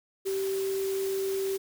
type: tone in noise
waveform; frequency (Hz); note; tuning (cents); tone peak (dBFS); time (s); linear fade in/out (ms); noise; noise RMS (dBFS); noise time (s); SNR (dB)
sine; 387.3; G4; -21; -27; 0.25-1.58; 20; white; -41; 0.25-1.58; +11
effects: none